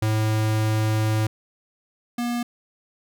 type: tone pair in turn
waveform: square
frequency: 108.8 / 239.8 Hz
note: A2 / A#3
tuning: -19 / +49 cents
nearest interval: octave + major second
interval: 1368 cents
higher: second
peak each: -20 / -24 dBFS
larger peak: first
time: 0.02-1.27 / 2.18-2.43 s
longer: first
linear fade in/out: 5 ms
effects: none